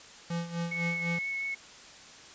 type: tone with tremolo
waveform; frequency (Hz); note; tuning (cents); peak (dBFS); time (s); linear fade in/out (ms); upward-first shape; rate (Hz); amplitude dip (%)
square; 169.9; F3; -47; -30; 0.3-1.19; 5; sine; 4; 75
type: tone with vibrato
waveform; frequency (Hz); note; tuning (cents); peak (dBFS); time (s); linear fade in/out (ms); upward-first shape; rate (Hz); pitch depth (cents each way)
sine; 2200; C#7; -14; -31; 0.71-1.55; 10; triangle; 5.7; 11
effects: white hiss -50 dBFS RMS until 2.34 s + resampled to 16000 Hz